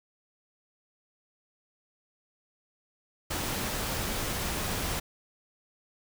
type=noise; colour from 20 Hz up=pink; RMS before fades=-32 dBFS; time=3.3-5 s; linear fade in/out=10 ms; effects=none